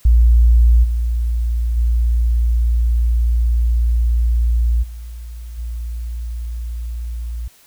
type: tone with level steps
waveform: sine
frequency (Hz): 58.27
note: A#1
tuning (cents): 0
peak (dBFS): -7 / -15 / -12 / -28 / -22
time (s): 0.05-7.48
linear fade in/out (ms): 5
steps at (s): 0.83 / 1.76 / 4.82 / 5.57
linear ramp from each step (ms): 20
effects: white hiss -50 dBFS RMS until 7.66 s